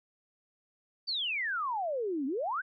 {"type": "exponential two-way sweep", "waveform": "sine", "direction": "down then up", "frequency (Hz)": [4699, 255.2, 1642], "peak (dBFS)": -30, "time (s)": [1.07, 2.62], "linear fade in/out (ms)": 20, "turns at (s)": 2.26, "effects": []}